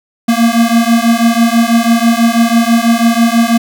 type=beating tone pair; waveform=square; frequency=229 / 235.1 Hz; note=A#3 / A#3; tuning=-31 / +15 cents; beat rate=6.1 Hz; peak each=-11 dBFS; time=0.28-3.58 s; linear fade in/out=10 ms; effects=none